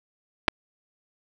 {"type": "clicks", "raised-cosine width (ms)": 0.3, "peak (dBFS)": -3, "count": 2, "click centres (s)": [0.481, 0.484], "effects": []}